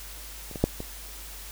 clicks, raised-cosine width 2 ms, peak -28 / -21 / -6 / -21 dBFS, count 4, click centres 0.513 / 0.558 / 0.64 / 0.804 s, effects added 50 Hz sine -43 dBFS peak until 1.51 s + white hiss -43 dBFS RMS until 1.51 s

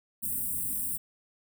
white band-stop noise, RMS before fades -32 dBFS, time 0.22-0.98 s, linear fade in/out 20 ms, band 290 to 8100 Hz, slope 96 dB/octave, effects none

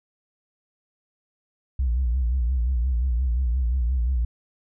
sine tone with vibrato, 61.74 Hz, B1, in tune, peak -18 dBFS, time 1.79-4.25 s, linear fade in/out 5 ms, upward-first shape sine, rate 5.7 Hz, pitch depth 130 cents each way, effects tanh soft clip ceiling -17 dBFS

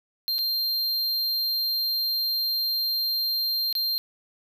square tone with dropouts, 4180 Hz, C8, 2 cents flat, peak -24 dBFS, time 0.28-3.98 s, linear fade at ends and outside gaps 0 ms, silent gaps 0.383-0.389 / 3.727-3.752 s, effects 11-bit

